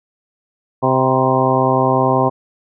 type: harmonic tone with a mistuned harmonic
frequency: 130.4 Hz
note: C3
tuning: 5 cents flat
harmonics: 1 / 2 / 3 / 4 / 5 / 6 / 7 / 8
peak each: -20 / -20 / -20 / -20 / -20 / -20 / -20 / -20 dBFS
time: 0.82-2.3 s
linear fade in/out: 20 ms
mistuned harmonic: 7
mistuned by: +57 cents
effects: none